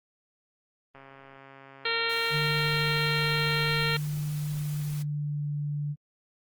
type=click train; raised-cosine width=0.5 ms; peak=-34 dBFS; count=373; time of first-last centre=0.95-3.685 s; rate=136 Hz
type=harmonic tone; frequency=460 Hz; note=A#4; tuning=23 cents flat; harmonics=1 / 2 / 3 / 4 / 5 / 6 / 7 / 8 / 9; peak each=-34 / -39 / -33 / -33 / -33 / -35 / -35 / -39 / -34 dBFS; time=1.85-3.97 s; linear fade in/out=5 ms
type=noise; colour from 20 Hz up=white; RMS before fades=-46 dBFS; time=2.09-5.03 s; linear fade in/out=10 ms
type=tone with pitch glide; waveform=sine; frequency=149.5 to 146.51 Hz; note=D3 to D3; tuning=+31 to -4 cents; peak=-28 dBFS; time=2.3-5.96 s; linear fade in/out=50 ms; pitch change=-35 cents; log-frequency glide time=4.38-5.48 s
effects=Opus 32 kbps